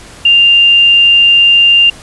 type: tone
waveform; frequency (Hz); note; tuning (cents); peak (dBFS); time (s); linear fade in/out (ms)
sine; 2794; F7; 0; -3; 0.25-1.9; 5
effects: pink hiss -34 dBFS RMS until 2.02 s + resampled to 24000 Hz